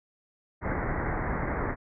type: low-pass noise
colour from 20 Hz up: pink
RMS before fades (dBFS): -30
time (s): 0.61-1.76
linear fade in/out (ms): 50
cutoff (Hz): 2100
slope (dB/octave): 96
effects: none